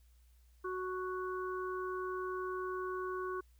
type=harmonic tone; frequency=370 Hz; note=F#4; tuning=in tune; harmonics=1 / 3 / 4; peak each=-38 / -41 / -46 dBFS; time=0.64-3.41 s; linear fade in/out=10 ms; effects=added 60 Hz sine -61 dBFS peak until 3.59 s + white hiss -75 dBFS RMS until 3.59 s

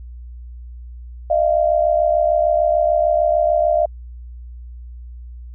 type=tone pair together; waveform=sine; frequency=615.3 / 682 Hz; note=D#5 / F5; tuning=-19 / -41 cents; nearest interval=major second; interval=178 cents; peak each=-16 dBFS; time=1.3-3.86 s; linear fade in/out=5 ms; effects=added 60 Hz sine -32 dBFS peak until 5.54 s

